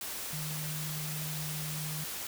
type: tone in noise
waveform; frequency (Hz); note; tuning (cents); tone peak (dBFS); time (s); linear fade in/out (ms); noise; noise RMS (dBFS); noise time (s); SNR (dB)
sine; 153.2; D#3; -27; -37; 0.33-2.04; 2; white; -39; 0.01-2.27; -1
effects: none